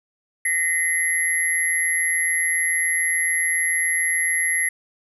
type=tone cluster; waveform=sine; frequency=1869 / 2036 / 11120 Hz; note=A#6 / C7 / F9; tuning=+4 / -48 / -9 cents; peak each=-23 dBFS; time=0.45-4.69 s; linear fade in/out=5 ms; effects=none